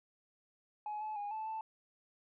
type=tone with pitch steps; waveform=sine; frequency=843 / 860 / 820 / 873 / 881 Hz; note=G#5 / A5 / G#5 / A5 / A5; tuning=+26 / -40 / -22 / -14 / +2 cents; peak=-36 dBFS; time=0.86-1.61 s; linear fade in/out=2 ms; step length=150 ms; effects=tanh soft clip ceiling -35 dBFS